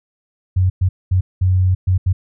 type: tone bursts at uneven times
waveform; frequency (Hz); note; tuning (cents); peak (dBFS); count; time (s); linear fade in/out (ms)
sine; 92.5; F#2; 0; -11; 6; 0.56-0.7 / 0.81-0.89 / 1.11-1.21 / 1.41-1.75 / 1.87-1.98 / 2.06-2.13; 10
effects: none